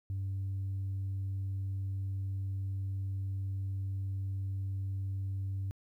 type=tone; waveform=sine; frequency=96.9 Hz; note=G2; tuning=20 cents flat; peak=-31 dBFS; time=0.1-5.71 s; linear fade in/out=0 ms; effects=tanh soft clip ceiling -31 dBFS + 12-bit